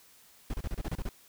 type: noise bursts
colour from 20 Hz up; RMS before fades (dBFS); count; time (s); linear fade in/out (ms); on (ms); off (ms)
brown; -33; 9; 0.5-1.09; 2; 38; 31
effects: white hiss -59 dBFS RMS until 1.28 s